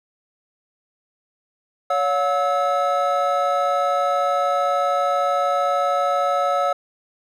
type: tone cluster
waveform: triangle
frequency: 563 / 716 / 1301 Hz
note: C#5 / F5 / E6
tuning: +27 / +43 / -23 cents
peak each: -20 dBFS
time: 1.9-6.73 s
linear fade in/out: 5 ms
effects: none